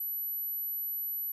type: tone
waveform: sine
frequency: 11840 Hz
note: F#9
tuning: in tune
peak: -32 dBFS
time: 0-1.32 s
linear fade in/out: 5 ms
effects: none